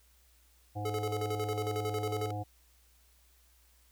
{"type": "harmonic tone", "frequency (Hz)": 103.83, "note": "G#2", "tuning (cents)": 0, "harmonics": [1, 3, 5, 7, 8], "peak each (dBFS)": [-36, -43, -45, -40, -49], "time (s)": [0.75, 2.44], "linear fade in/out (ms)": 20}
{"type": "tone with tremolo", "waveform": "square", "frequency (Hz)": 430, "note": "A4", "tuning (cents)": -40, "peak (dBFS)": -33, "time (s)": [0.85, 2.31], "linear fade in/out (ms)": 5, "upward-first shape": "square", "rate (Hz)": 11, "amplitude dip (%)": 70}
{"effects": ["added 60 Hz sine -64 dBFS peak until 3.91 s", "white hiss -67 dBFS RMS until 3.91 s"]}